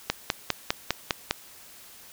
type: click train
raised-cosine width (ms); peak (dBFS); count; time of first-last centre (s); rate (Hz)
0.2; -5; 7; 0.1-1.31; 4.96
effects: white hiss -49 dBFS RMS until 2.12 s